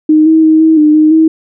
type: tone with pitch steps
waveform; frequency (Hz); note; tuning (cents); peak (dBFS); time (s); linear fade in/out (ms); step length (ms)
sine; 309.2 / 319.3 / 315.1 / 319.5 / 302.8 / 308.9 / 319.3; D#4 / D#4 / D#4 / D#4 / D#4 / D#4 / D#4; -11 / +45 / +22 / +46 / -47 / -12 / +45; -3; 0.09-1.28; 5; 170
effects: none